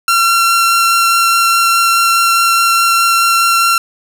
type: tone with vibrato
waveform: sawtooth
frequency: 1364 Hz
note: F6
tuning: 41 cents flat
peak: -5 dBFS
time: 0.08-3.78 s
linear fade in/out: 2 ms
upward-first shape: triangle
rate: 4.8 Hz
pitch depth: 8 cents each way
effects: none